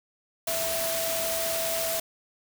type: tone in noise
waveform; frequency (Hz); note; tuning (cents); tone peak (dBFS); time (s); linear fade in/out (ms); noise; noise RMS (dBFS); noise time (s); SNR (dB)
sine; 659.3; E5; 0; -30; 0.47-2; 5; white; -30; 0.47-2; -3
effects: none

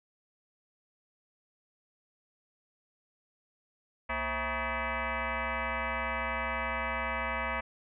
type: tone with frequency modulation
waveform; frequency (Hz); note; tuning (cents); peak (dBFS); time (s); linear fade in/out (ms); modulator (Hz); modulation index
sine; 530; C5; +22; -30; 4.09-7.61; 10; 297; 6.4
effects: none

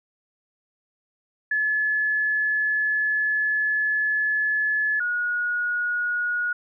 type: tone pair in turn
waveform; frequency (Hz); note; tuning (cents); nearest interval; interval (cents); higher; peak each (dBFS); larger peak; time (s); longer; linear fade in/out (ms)
sine; 1716 / 1448.7; A6 / F#6; -44 / -37; minor third; 293; first; -20 / -22; first; 1.51-5 / 5-6.53; first; 5
effects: none

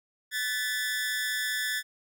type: tone with amplitude modulation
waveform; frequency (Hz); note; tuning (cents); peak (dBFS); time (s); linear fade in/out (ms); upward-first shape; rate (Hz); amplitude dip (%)
sawtooth; 1745; A6; -15; -21; 0.31-1.83; 50; sine; 235; 80
effects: none

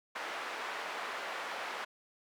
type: band-pass noise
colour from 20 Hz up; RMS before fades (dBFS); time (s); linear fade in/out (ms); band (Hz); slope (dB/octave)
white; -40; 0.15-1.85; 10; 560 to 1700; 12
effects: none

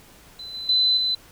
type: tone with level steps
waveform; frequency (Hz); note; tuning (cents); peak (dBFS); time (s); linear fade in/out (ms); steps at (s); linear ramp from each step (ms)
sine; 4024; B7; +32; -34 / -30 / -16 / -20; 0.39-1.15; 5; 0.54 / 0.69 / 0.97; 2
effects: pink hiss -50 dBFS RMS until 1.31 s

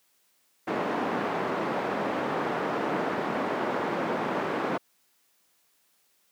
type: band-pass noise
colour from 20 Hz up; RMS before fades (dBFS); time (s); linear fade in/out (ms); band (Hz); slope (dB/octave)
pink; -29; 0.67-4.78; 10; 240 to 1300; 12
effects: white hiss -68 dBFS RMS until 6.31 s + high-pass 150 Hz 12 dB/octave

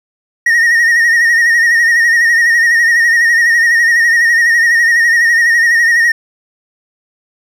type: tone with vibrato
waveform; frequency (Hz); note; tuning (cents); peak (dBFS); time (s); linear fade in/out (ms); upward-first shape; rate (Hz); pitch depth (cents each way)
triangle; 1864.7; A#6; 0; -5; 0.46-6.12; 5; sine; 12; 53
effects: none

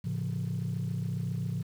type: chord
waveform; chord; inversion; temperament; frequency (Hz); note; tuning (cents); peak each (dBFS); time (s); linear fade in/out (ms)
sine; A augmented; none; just; 110 / 137.5 / 171.88; A2 / C#3 / E#3; 0 / -14 / -27; -33; 0.04-1.63; 10
effects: tanh soft clip ceiling -25 dBFS + 9-bit

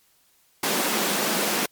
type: high-pass noise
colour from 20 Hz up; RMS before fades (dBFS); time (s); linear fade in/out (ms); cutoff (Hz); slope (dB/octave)
pink; -24; 0.63-1.66; 5; 180; 48
effects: white hiss -62 dBFS RMS until 1.71 s + MP3 96 kbps

